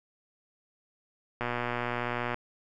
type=click train; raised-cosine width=0.5 ms; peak=-16 dBFS; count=114; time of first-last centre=1.41-2.344 s; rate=121 Hz; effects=none